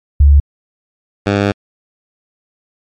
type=tone pair in turn; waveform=sine / 10% pulse; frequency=71.3 / 100.83 Hz; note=C#2 / G2; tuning=+49 / +49 cents; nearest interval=tritone; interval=600 cents; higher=second; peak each=-3 dBFS; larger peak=neither; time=0.2-0.4 / 1.26-1.52 s; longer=second; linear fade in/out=5 ms; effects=low-pass 4000 Hz 12 dB/octave + MP3 64 kbps